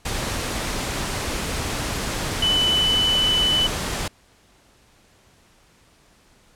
sine tone in noise, 2996 Hz, F#7, 21 cents sharp, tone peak -17 dBFS, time 2.42-3.67 s, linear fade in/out 5 ms, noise pink, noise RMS -26 dBFS, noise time 0.05-4.08 s, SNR +6 dB, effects pink hiss -56 dBFS RMS until 6.55 s + low-pass 10000 Hz 12 dB/octave

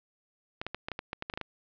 clicks, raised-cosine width 0.3 ms, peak -18 dBFS, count 12, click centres 0.615 / 0.666 / 0.746 / 0.885 / 0.917 / 0.991 / 1.131 / 1.224 / 1.299 / 1.338 / 1.375 / 1.413 s, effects low-pass 4000 Hz 12 dB/octave

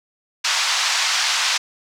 white band-pass noise, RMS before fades -20 dBFS, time 0.44-1.58 s, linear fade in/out 10 ms, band 860 to 6000 Hz, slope 24 dB/octave, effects none

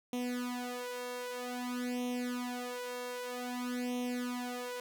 sawtooth tone with flanger, 246.9 Hz, B3, in tune, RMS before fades -38 dBFS, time 0.13-4.8 s, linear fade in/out 2 ms, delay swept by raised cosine 0.32 to 2.22 ms, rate 0.52 Hz, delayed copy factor +0.95, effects none

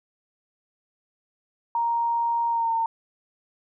sine tone with pitch glide, 934 to 910.6 Hz, A#5 to A#5, +3 to -41 cents, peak -21 dBFS, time 1.75-2.86 s, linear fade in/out 2 ms, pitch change -44 cents, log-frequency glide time 2.49-2.73 s, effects none

